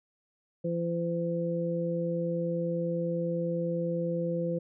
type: harmonic tone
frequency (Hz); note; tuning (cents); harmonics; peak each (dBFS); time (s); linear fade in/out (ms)
170; F3; -46; 1 / 2 / 3; -31 / -36 / -31; 0.64-4.59; 10
effects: none